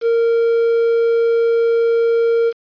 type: tone with quantisation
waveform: triangle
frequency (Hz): 462.6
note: A#4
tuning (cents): -13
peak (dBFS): -10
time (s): 0.01-2.53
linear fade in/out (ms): 50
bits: 6
effects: resampled to 11025 Hz